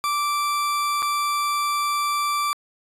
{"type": "tone with dropouts", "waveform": "40% pulse", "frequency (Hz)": 1169, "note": "D6", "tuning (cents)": -8, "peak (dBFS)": -20, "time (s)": [0.04, 2.53], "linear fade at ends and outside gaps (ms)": 0, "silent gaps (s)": [1.022, 1.027], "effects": ["resampled to 32000 Hz"]}